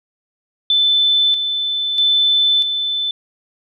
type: tone with tremolo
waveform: sine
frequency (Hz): 3520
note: A7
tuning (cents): 0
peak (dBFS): -11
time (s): 0.7-3.11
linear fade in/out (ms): 2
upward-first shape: square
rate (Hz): 0.78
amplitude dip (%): 50
effects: none